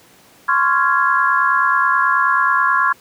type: chord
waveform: sine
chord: Db major seventh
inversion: third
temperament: just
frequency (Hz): 1039.4 / 1108.7 / 1385.9 / 1663.1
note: C6 / Db6 / F6 / Ab6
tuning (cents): -12 / 0 / -14 / +2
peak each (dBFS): -18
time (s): 0.48-2.93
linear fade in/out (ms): 10
effects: pink hiss -48 dBFS RMS until 3 s + high-pass 150 Hz 12 dB/octave